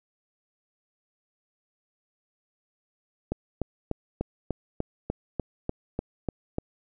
click train, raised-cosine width 2 ms, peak -14 dBFS, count 12, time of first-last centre 3.32-6.584 s, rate 3.37 Hz, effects none

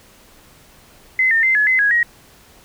sine tone with pitch steps, 2048 / 1815 / 2075 / 1701 / 2045 / 1659 / 1892 Hz, C7 / A#6 / C7 / G#6 / C7 / G#6 / A#6, -38 / -47 / -15 / +41 / -40 / -2 / +25 cents, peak -12 dBFS, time 1.19-2.03 s, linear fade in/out 2 ms, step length 120 ms, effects pink hiss -48 dBFS RMS until 2.64 s

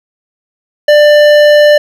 sine tone with hard clipping, 593 Hz, D5, 17 cents sharp, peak -4 dBFS, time 0.88-1.78 s, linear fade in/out 5 ms, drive 13 dB, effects none

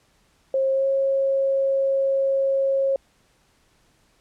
sine tone with pitch glide, 535 to 542.8 Hz, C5 to C#5, +38 to -36 cents, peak -18 dBFS, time 0.54-2.96 s, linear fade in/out 2 ms, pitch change +26 cents, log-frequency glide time 0.72-0.86 s, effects pink hiss -62 dBFS RMS until 4.2 s + low-pass 10000 Hz 12 dB/octave

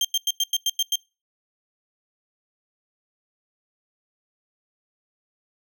30% pulse tone bursts, 3176 Hz, G7, 22 cents sharp, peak -16 dBFS, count 8, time 0.01-0.957 s, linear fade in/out 2 ms, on 37 ms, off 93 ms, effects noise-tail reverb RT60 0.3 s tail -25 dB re dry

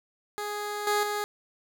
15% pulse tone with level steps, 415.3 Hz, G#4, in tune, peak -25 / -17 / -22 dBFS, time 0.38-1.24 s, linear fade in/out 0 ms, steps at 0.87 / 1.03 s, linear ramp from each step 2 ms, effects none

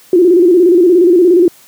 sine tone with vibrato, 352.8 Hz, F4, 18 cents sharp, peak -4 dBFS, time 0.13-1.48 s, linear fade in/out 2 ms, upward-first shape square, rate 17 Hz, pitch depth 78 cents each way, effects white hiss -43 dBFS RMS until 1.67 s + high-pass 100 Hz 12 dB/octave

